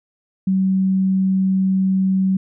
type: tone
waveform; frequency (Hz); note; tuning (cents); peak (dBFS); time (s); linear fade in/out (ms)
sine; 190; F#3; +46; -14; 0.47-2.37; 5
effects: none